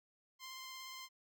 10% pulse tone with vibrato, 1046.5 Hz, C6, in tune, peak -39 dBFS, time 0.39-1.09 s, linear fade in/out 50 ms, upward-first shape sine, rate 17 Hz, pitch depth 13 cents each way, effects none

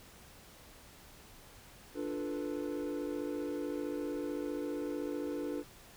triangle chord, B half-diminished seventh, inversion first, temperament equal, 293.7 / 349.2 / 440 / 493.9 Hz, D4 / F4 / A4 / B4, 0 / 0 / 0 / 0 cents, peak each -36 / -40 / -40 / -40 dBFS, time 1.94-5.64 s, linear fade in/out 50 ms, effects pink hiss -56 dBFS RMS until 5.96 s

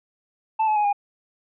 triangle tone with pitch steps, 880 / 857.4 / 835.4 / 814 Hz, A5 / A5 / G#5 / G#5, 0 / -45 / +10 / -35 cents, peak -16 dBFS, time 0.59-0.93 s, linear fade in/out 10 ms, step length 85 ms, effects resampled to 8000 Hz

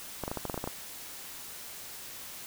clicks, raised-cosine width 1 ms, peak -19 dBFS, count 10, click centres 0.237 / 0.279 / 0.315 / 0.373 / 0.453 / 0.498 / 0.543 / 0.577 / 0.641 / 0.675 s, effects white hiss -44 dBFS RMS until 2.46 s

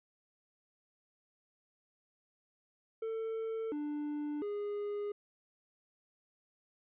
triangle tone with pitch steps, 447.1 / 295.8 / 411.7 Hz, A4 / D4 / G#4, +28 / +13 / -15 cents, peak -33 dBFS, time 3.02-5.12 s, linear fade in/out 5 ms, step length 700 ms, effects resampled to 8000 Hz

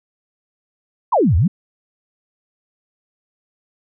sine exponential two-way sweep, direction down then up, 1121 to 73.42 to 218.4 Hz, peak -11 dBFS, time 1.12-1.48 s, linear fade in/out 10 ms, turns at 1.36 s, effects none

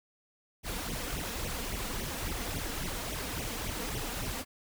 pink noise with flanger, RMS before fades -36 dBFS, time 0.63-4.45 s, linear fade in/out 50 ms, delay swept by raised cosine 0.32 to 4.32 ms, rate 3.6 Hz, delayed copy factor +0.9, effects none

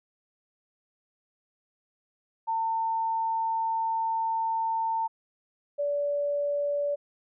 sine tone pair in turn, 900 / 576.7 Hz, A5 / D5, +39 / -32 cents, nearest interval minor sixth, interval 771 cents, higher first, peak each -25 dBFS, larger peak neither, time 2.47-5.08 / 5.78-6.96 s, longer first, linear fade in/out 20 ms, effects none

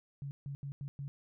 sine tone bursts at uneven times, 140 Hz, C#3, 18 cents sharp, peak -38 dBFS, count 5, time 0.22-0.31 / 0.46-0.55 / 0.63-0.72 / 0.81-0.88 / 0.99-1.08 s, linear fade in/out 0 ms, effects none

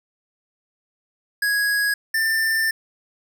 square tone pair in turn, 1661.2 / 1788 Hz, G#6 / A6, 0 / +27 cents, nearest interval minor second, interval 127 cents, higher second, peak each -19 dBFS, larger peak neither, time 1.42-1.94 / 2.14-2.71 s, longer second, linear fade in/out 5 ms, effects none

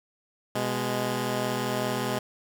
10% pulse tone pair together, 125.11 / 207.7 Hz, B2 / G#3, +23 / 0 cents, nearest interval major sixth, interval 877 cents, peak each -21 dBFS, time 0.55-2.19 s, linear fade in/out 5 ms, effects none

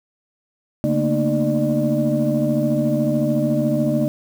sine tone cluster, 142.9 / 224.5 / 238.3 / 304.8 / 598 Hz, D3 / A3 / A#3 / D#4 / D5, -47 / +35 / +38 / -36 / +31 cents, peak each -22 dBFS, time 0.84-4.08 s, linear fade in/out 0 ms, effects tanh soft clip ceiling -8 dBFS + 7-bit

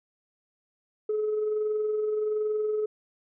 sine tone with amplitude modulation, 426.9 Hz, G#4, 48 cents sharp, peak -22 dBFS, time 1.09-2.86 s, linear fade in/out 5 ms, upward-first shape sine, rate 21.3 Hz, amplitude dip 35%, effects tanh soft clip ceiling -21 dBFS

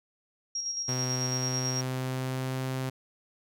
sine tone with tremolo, 5610 Hz, F8, 7 cents sharp, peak -29 dBFS, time 0.55-1.81 s, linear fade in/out 5 ms, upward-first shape square, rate 9.1 Hz, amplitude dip 40%
sawtooth tone with pitch glide, 127.7 to 130.76 Hz, C3 to C3, -42 to -1 cents, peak -26 dBFS, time 0.88-2.9 s, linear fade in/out 10 ms, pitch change +41 cents, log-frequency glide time 1.13-2.66 s
effects none

